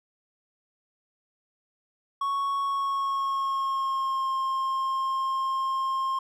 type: tone with pitch glide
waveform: triangle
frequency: 1108.7 to 1064.2 Hz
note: C#6 to C6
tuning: 0 to +29 cents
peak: -23 dBFS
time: 2.21-6.19 s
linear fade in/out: 5 ms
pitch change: -71 cents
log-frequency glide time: 2.62-4.33 s
effects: none